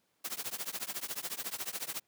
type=noise with tremolo; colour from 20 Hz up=white; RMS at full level=-35 dBFS; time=0.24-2 s; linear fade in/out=10 ms; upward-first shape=triangle; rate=14 Hz; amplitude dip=100%; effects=pink hiss -75 dBFS RMS until 2.07 s + high-pass 150 Hz 12 dB/octave